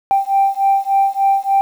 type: beating tone pair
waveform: sine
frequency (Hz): 784 / 787.4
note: G5 / G5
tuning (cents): 0 / +8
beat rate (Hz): 3.4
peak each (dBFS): -14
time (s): 0.11-1.61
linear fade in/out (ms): 0
effects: tanh soft clip ceiling -6 dBFS + 7-bit